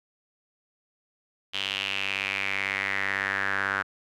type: tone with band-pass filter sweep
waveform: sawtooth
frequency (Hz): 98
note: G2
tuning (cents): 0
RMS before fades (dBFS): -29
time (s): 1.53-3.83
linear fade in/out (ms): 20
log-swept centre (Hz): 3100 to 1500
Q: 5.1
effects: none